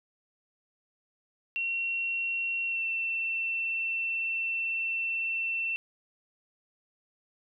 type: tone with pitch glide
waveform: sine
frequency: 2730 to 2691 Hz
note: F7 to E7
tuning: -40 to +35 cents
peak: -28 dBFS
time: 1.56-5.76 s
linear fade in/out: 0 ms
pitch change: -25 cents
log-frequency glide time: 2.67-2.83 s
effects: none